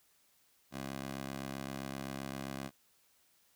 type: tone with high-pass filter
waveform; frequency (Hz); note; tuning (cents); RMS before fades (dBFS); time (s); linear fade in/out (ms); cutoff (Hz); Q
15% pulse; 67.7; C#2; -40; -42; 0.71-2.71; 50; 190; 0.65
effects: white hiss -70 dBFS RMS until 3.55 s